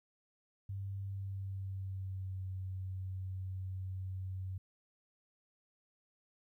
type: tone with pitch glide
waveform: sine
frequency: 98 to 94.01 Hz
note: G2 to F#2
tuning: 0 to +28 cents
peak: -38 dBFS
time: 0.69-4.58 s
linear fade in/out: 5 ms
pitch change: -72 cents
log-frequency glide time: 1.08-2.46 s
effects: 13-bit